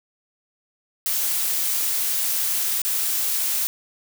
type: noise with dropouts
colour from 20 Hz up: blue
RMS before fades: -23 dBFS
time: 1.06-3.67 s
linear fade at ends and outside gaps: 0 ms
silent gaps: 2.818-2.85 s
effects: none